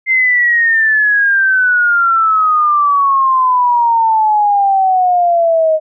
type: exponential sweep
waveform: sine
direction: down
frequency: 2094 to 622.3 Hz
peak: -8 dBFS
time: 0.06-5.8 s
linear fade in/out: 50 ms
effects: none